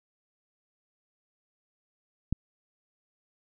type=click; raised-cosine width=5 ms; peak=-14 dBFS; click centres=2.326 s; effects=none